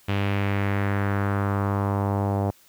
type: tone with low-pass filter sweep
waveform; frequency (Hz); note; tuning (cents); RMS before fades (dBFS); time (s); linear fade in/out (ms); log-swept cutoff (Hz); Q
sawtooth; 99.8; G2; +32; -24; 0.08-2.51; 10; 2900 to 740; 2.2
effects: white hiss -56 dBFS RMS until 2.68 s